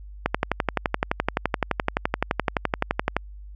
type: click train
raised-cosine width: 0.5 ms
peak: -5 dBFS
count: 35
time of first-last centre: 0.26-3.166 s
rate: 11.7 Hz
effects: added 50 Hz sine -38 dBFS peak until 3.55 s